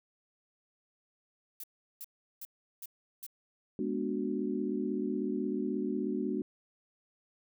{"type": "noise bursts", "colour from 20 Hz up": "violet", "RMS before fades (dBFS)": -43, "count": 5, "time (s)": [1.6, 3.265], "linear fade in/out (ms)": 2, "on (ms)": 37, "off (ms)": 370}
{"type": "chord", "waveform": "sine", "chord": "G# half-diminished seventh", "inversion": "none", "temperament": "equal with one note detuned", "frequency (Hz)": [207.7, 244.1, 293.7, 370], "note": ["G#3", "B3", "D4", "F#4"], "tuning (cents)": [0, -20, 0, 0], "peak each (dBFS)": -36, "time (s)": [3.79, 6.42], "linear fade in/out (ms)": 2}
{"effects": []}